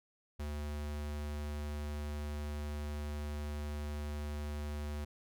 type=tone; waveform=square; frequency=74 Hz; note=D2; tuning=14 cents sharp; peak=-38 dBFS; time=0.39-5.05 s; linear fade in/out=10 ms; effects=none